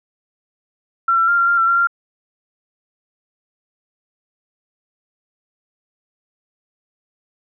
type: tone with pitch steps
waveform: sine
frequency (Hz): 1358 / 1350 / 1396 / 1377 / 1395 / 1347 / 1378 / 1386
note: F6 / E6 / F6 / F6 / F6 / E6 / F6 / F6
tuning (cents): -49 / +41 / -1 / -25 / -2 / +37 / -24 / -14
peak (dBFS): -12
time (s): 1.08-1.872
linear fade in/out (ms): 5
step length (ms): 99
effects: none